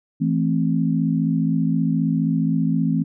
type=chord; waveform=sine; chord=A minor; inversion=second; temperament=just; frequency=165 / 220 / 264 Hz; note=E3 / A3 / C4; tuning=+2 / 0 / +16 cents; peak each=-20 / -23 / -22 dBFS; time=0.2-3.04 s; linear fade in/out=20 ms; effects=none